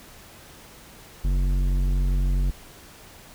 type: tone with tanh clipping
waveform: sine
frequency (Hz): 46.17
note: F#1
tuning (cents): -3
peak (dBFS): -21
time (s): 1.24-2.51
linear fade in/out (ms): 10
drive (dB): 12
effects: pink hiss -47 dBFS RMS until 3.34 s